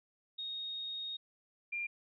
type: tone pair in turn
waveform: sine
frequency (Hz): 3729 / 2393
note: A#7 / D7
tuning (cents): 0 / +32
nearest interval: minor sixth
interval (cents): 768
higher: first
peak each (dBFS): -38 / -35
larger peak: second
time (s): 0.38-1.17 / 1.72-1.87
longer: first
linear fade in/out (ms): 10
effects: none